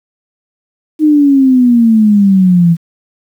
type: exponential sweep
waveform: sine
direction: down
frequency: 312.2 to 164.81 Hz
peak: -4 dBFS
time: 0.99-2.77 s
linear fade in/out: 50 ms
effects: 7-bit